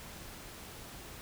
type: silence
effects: pink hiss -48 dBFS RMS until 1.21 s